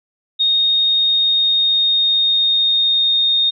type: tone with pitch glide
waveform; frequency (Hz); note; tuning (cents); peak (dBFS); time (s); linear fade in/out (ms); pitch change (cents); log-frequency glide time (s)
sine; 3711 to 3687; A#7 to A#7; -9 to -20; -12; 0.39-3.51; 20; -11; 0.82-3.27
effects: none